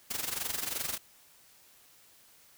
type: noise with amplitude modulation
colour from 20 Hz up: white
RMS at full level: -32 dBFS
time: 0.1-0.98 s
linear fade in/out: 10 ms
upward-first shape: sine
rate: 22.9 Hz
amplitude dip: 75%
effects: white hiss -60 dBFS RMS until 2.57 s